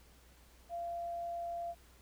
sine tone, 687 Hz, F5, 29 cents flat, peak -37 dBFS, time 0.69-1.75 s, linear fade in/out 50 ms, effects added 60 Hz sine -61 dBFS peak until 2.01 s + pink hiss -64 dBFS RMS until 2.01 s

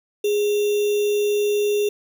sine tone with sample-and-hold, 413.9 Hz, G#4, 6 cents flat, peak -17 dBFS, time 0.24-1.89 s, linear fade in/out 5 ms, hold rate 3150 Hz, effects none

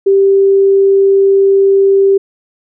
sine tone, 392 Hz, G4, in tune, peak -5 dBFS, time 0.06-2.18 s, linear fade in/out 10 ms, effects none

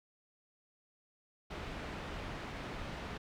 pink low-pass noise, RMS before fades -43 dBFS, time 1.5-3.18 s, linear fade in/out 10 ms, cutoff 2900 Hz, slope 12 dB/octave, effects none

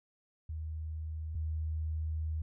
sine tone pair in turn, 78.7 / 78.7 Hz, D#2 / D#2, +20 / +20 cents, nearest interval unison, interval 0 cents, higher neither, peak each -36 / -32 dBFS, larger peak second, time 0.49-1.35 / 1.35-2.42 s, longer second, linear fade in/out 5 ms, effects none

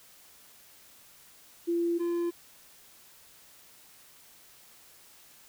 sine / triangle tone pair in turn, 341.3 / 343.7 Hz, F4 / F4, -40 / -28 cents, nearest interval unison, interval 12 cents, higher second, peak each -25 dBFS, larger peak neither, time 1.67-1.99 / 1.99-2.31 s, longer neither, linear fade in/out 20 ms, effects white hiss -56 dBFS RMS until 5.48 s

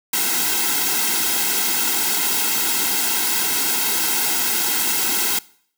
white noise with comb filter, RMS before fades -20 dBFS, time 0.13-5.39 s, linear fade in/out 5 ms, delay 1.7 ms, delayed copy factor -1, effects noise-tail reverb RT60 0.6 s tail -22 dB re dry + high-pass 200 Hz 12 dB/octave

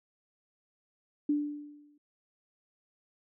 sine tone with exponential decay, 293.7 Hz, D4, in tune, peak -23 dBFS, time 1.29-1.98 s, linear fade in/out 5 ms, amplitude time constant 150 ms, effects none

